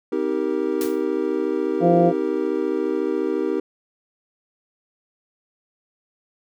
triangle chord, C minor seventh, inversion none, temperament equal with one note detuned, 261.6 / 317.8 / 392 / 466.2 Hz, C4 / Eb4 / G4 / Bb4, 0 / +37 / 0 / 0 cents, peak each -27 / -23 / -22 / -25 dBFS, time 0.12-3.6 s, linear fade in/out 5 ms
white noise with exponential decay, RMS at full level -29 dBFS, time 0.81-1.04 s, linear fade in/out 1 ms, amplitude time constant 50 ms
harmonic tone, 172.8 Hz, F3, 18 cents flat, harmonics 1 / 2 / 3 / 4, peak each -19 / -19 / -19 / -19 dBFS, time 1.8-2.13 s, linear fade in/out 50 ms
effects none

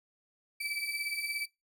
35% pulse beating tone pair, 2300 / 2317 Hz, D7 / D7, -37 / -24 cents, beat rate 17 Hz, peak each -36 / -33 dBFS, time 0.6-1.46 s, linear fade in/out 10 ms, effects noise-tail reverb RT60 0.2 s tail -20 dB re dry

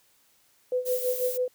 sine tone with tremolo, 502 Hz, B4, 28 cents sharp, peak -22 dBFS, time 0.72-1.48 s, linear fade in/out 2 ms, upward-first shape sine, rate 6.1 Hz, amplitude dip 80%
violet noise, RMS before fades -34 dBFS, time 0.85-1.38 s, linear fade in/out 20 ms
effects white hiss -64 dBFS RMS until 1.54 s

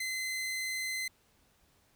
sawtooth tone, 2054 Hz, C7, 33 cents flat, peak -30 dBFS, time 0-1.08 s, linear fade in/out 5 ms, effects pink hiss -68 dBFS RMS until 1.95 s

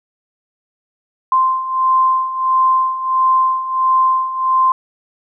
sine beating tone pair, 1042 / 1043.5 Hz, C6 / C6, -7 / -5 cents, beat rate 1.5 Hz, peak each -18 / -13 dBFS, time 1.32-4.72 s, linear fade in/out 2 ms, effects none

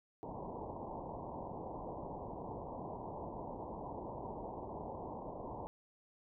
white low-pass noise, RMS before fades -45 dBFS, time 0.23-5.67 s, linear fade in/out 0 ms, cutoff 1000 Hz, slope 96 dB/octave, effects none

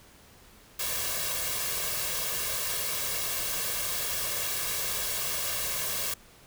white noise with comb filter, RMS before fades -31 dBFS, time 0.79-6.14 s, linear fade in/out 5 ms, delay 1.8 ms, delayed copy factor +0.65, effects pink hiss -55 dBFS RMS until 6.46 s

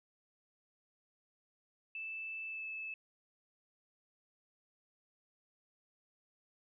sine tone with pitch glide, 2637 to 2614 Hz, E7 to E7, 0 to -15 cents, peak -40 dBFS, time 1.95-2.94 s, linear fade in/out 2 ms, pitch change -15 cents, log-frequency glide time 2.47-2.66 s, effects none

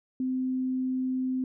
sine tone, 257.9 Hz, C4, 25 cents flat, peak -26 dBFS, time 0.2-1.44 s, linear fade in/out 2 ms, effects none

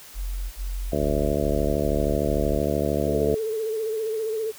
sine tone bursts, 44.69 Hz, F1, 41 cents sharp, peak -26 dBFS, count 6, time 0.14-2.62 s, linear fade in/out 50 ms, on 380 ms, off 40 ms
harmonic tone, 73.1 Hz, D2, 7 cents flat, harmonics 1 / 2 / 3 / 4 / 5 / 6 / 7 / 8 / 9, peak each -30 / -30 / -30 / -30 / -30 / -30 / -30 / -30 / -30 dBFS, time 0.92-3.35 s, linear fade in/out 5 ms
sine tone with vibrato, 440 Hz, A4, in tune, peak -24 dBFS, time 3.06-4.52 s, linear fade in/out 20 ms, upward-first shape sine, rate 15 Hz, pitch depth 49 cents each way
effects white hiss -45 dBFS RMS until 4.58 s

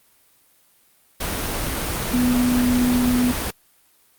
sine tone in noise, 246.9 Hz, B3, in tune, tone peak -16 dBFS, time 2.13-3.32 s, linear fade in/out 10 ms, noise pink, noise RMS -25 dBFS, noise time 1.2-3.51 s, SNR +6 dB, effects white hiss -58 dBFS RMS until 4.18 s + Opus 32 kbps

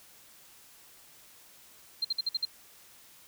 sine tone bursts, 4167 Hz, C8, 8 cents flat, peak -26 dBFS, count 6, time 2.02-2.452 s, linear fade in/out 5 ms, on 27 ms, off 54 ms, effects white hiss -56 dBFS RMS until 3.27 s

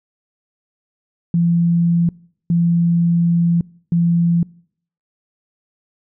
sine tone bursts at uneven times, 170.3 Hz, F3, 43 cents flat, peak -12 dBFS, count 3, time 1.34-2.09 / 2.5-3.61 / 3.92-4.43 s, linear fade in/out 2 ms, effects noise-tail reverb RT60 0.6 s tail -24 dB re dry

